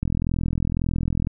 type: click train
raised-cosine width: 5 ms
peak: -11 dBFS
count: 53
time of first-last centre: 0.03-1.271 s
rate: 41.9 Hz
effects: none